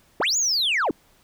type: linear two-way sweep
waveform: sine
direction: up then down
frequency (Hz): 214.6 to 7030 to 214.6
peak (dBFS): -17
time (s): 0.2-0.91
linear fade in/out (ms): 2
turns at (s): 0.37
effects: tanh soft clip ceiling -18 dBFS + pink hiss -59 dBFS RMS until 1.23 s